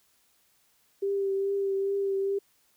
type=tone with vibrato; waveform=sine; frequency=393.5 Hz; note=G4; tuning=7 cents sharp; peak=-25 dBFS; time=1.02-2.39 s; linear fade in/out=10 ms; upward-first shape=triangle; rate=2.4 Hz; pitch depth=24 cents each way; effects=white hiss -67 dBFS RMS until 2.76 s